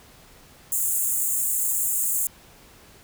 pink high-pass noise, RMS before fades -24 dBFS, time 0.72-2.27 s, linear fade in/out 2 ms, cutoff 6900 Hz, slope 96 dB/octave, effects pink hiss -51 dBFS RMS until 3.03 s

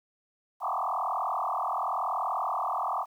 sine tone with frequency modulation, 953 Hz, A#5, 38 cents sharp, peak -27 dBFS, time 0.6-3.06 s, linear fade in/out 50 ms, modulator 40.9 Hz, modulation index 6.3, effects 10-bit

